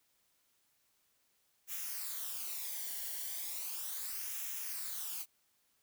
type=noise with flanger; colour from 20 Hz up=blue; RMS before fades=-41 dBFS; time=1.67-5.26 s; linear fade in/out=50 ms; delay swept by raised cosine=0.22 to 0.8 ms; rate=0.36 Hz; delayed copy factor=-0.6; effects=white hiss -75 dBFS RMS until 5.82 s